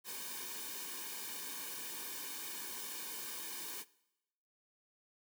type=noise with comb filter; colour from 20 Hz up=white; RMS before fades=-44 dBFS; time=0.04-3.85 s; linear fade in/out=50 ms; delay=1.5 ms; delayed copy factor=-1; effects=noise-tail reverb RT60 0.9 s tail -21 dB re dry + high-pass 200 Hz 12 dB/octave